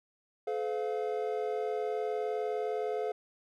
triangle tone cluster, 429.4 / 509 / 700 Hz, A4 / C5 / F5, -42 / -48 / +4 cents, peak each -31 / -35 / -35 dBFS, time 0.47-3.12 s, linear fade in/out 5 ms, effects none

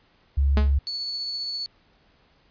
sine tone, 69.3 Hz, C#2, in tune, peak -17 dBFS, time 0.37-0.79 s, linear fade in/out 10 ms
sawtooth tone with exponential decay, 211.8 Hz, G#3, 34 cents sharp, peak -16 dBFS, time 0.57-0.75 s, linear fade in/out 0 ms, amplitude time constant 38 ms
sine tone with tremolo, 4435 Hz, C#8, in tune, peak -26 dBFS, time 0.87-1.66 s, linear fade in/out 0 ms, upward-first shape triangle, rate 15 Hz, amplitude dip 25%
effects pink hiss -61 dBFS RMS until 2.5 s + resampled to 11025 Hz

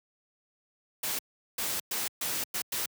white noise bursts at uneven times, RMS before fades -32 dBFS, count 6, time 1.03-1.19 / 1.58-1.8 / 1.91-2.08 / 2.21-2.44 / 2.54-2.62 / 2.72-2.86 s, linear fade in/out 5 ms, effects high-pass 100 Hz 12 dB/octave

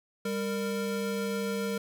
square tone pair together, 198.9 / 461.7 Hz, G3 / A#4, +25 / -17 cents, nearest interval octave + minor third, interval 1458 cents, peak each -33 / -33 dBFS, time 0.25-1.78 s, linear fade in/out 5 ms, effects none

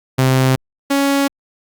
sawtooth tone pair in turn, 130.81 / 278.4 Hz, C3 / C#4, 0 / +8 cents, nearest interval octave + minor second, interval 1308 cents, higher second, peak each -7 / -9 dBFS, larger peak first, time 0.18-0.56 / 0.9-1.28 s, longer neither, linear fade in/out 10 ms, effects Opus 48 kbps

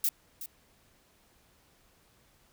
violet noise with echo, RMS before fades -27 dBFS, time 0.04-0.09 s, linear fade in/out 2 ms, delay 370 ms, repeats 1, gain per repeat -13 dB, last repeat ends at 0.46 s, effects pink hiss -65 dBFS RMS until 2.52 s

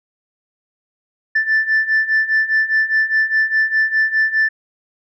sine beating tone pair, 1760 / 1764.9 Hz, A6 / A6, 0 / +5 cents, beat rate 4.9 Hz, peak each -17 / -14 dBFS, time 1.35-4.49 s, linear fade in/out 10 ms, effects tanh soft clip ceiling -9 dBFS

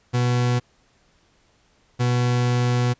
40% pulse tone pair in turn, 122.7 / 122.7 Hz, B2 / B2, -11 / -11 cents, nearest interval unison, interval 0 cents, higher neither, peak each -17 / -17 dBFS, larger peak neither, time 0.13-0.6 / 1.99-2.94 s, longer second, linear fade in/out 20 ms, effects pink hiss -61 dBFS RMS until 2.99 s + resampled to 16000 Hz

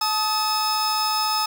45% pulse tone cluster, 866 / 1260 / 5190 Hz, A5 / D#6 / E8, -28 / +21 / -28 cents, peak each -25 dBFS, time 0.01-1.46 s, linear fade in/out 5 ms, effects 8-bit

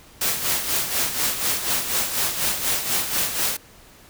white noise with tremolo, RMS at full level -21 dBFS, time 0.21-3.57 s, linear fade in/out 5 ms, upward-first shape sine, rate 4.1 Hz, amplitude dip 60%, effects pink hiss -49 dBFS RMS until 4.09 s

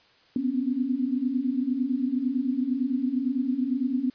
sine tone cluster, 246 / 254.9 / 276.9 Hz, B3 / C4 / C#4, -7 / -45 / -2 cents, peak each -28 dBFS, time 0.36-4.1 s, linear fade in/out 2 ms, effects white hiss -59 dBFS RMS until 4.14 s + resampled to 11025 Hz

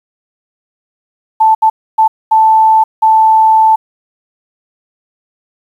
sine tone bursts at uneven times, 880 Hz, A5, in tune, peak -4 dBFS, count 5, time 1.4-1.55 / 1.62-1.7 / 1.98-2.08 / 2.31-2.84 / 3.02-3.76 s, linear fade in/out 10 ms, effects 7-bit

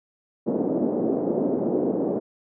pink band-pass noise, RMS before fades -24 dBFS, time 0.46-2.2 s, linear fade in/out 20 ms, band 220 to 540 Hz, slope 24 dB/octave, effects none

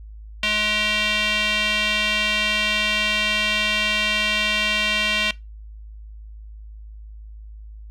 square tone with band-pass filter, 211.8 Hz, G#3, 34 cents sharp, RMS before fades -21 dBFS, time 0.43-5.31 s, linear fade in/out 2 ms, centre 2900 Hz, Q 3.4, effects noise-tail reverb RT60 0.2 s tail -21 dB re dry + added 53 Hz sine -36 dBFS peak until 7.9 s

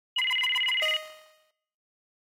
sine tone with vibrato, 2442 Hz, D#7, 33 cents flat, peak -24 dBFS, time 0.16-0.97 s, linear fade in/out 5 ms, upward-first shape square, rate 18 Hz, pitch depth 300 cents each way
sawtooth tone bursts, 1006 Hz, B5, 32 cents sharp, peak -27 dBFS, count 5, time 0.18-0.705 s, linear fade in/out 5 ms, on 25 ms, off 100 ms
sawtooth tone with exponential decay, 622.3 Hz, D#5, in tune, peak -25 dBFS, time 0.82-1.51 s, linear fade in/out 2 ms, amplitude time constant 150 ms
effects noise-tail reverb RT60 0.8 s tail -17 dB re dry + AAC 48 kbps

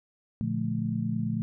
sine chord, Bb major seventh, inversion none, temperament just, 116.54 / 145.68 / 174.81 / 218.5 Hz, Bb2 / D3 / F3 / A3, 0 / -14 / +2 / -12 cents, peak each -32 / -35 / -33 / -30 dBFS, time 0.41-1.42 s, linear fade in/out 0 ms, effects none

